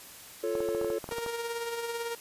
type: chord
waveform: triangle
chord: F augmented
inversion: none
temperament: equal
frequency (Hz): 349.2 / 440 / 554.4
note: F4 / A4 / C#5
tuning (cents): 0 / 0 / 0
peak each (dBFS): -32 / -29 / -32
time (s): 0.43-0.99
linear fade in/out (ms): 10
type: clicks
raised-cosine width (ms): 1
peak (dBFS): -24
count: 12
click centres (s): 0.553 / 0.605 / 0.688 / 0.749 / 0.814 / 0.846 / 0.902 / 1.042 / 1.09 / 1.122 / 1.184 / 1.263
type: tone with tremolo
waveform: sawtooth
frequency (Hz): 466.8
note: A#4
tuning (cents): +2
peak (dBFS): -27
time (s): 1.11-2.15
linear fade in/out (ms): 2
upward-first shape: sine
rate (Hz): 18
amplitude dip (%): 45
effects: white hiss -48 dBFS RMS until 2.2 s + resampled to 32000 Hz